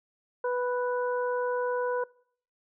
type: harmonic tone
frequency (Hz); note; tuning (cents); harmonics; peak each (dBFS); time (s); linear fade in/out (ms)
493.9; B4; 0; 1 / 2 / 3; -27 / -33 / -37; 0.44-2.04; 5
effects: noise-tail reverb RT60 0.6 s tail -24 dB re dry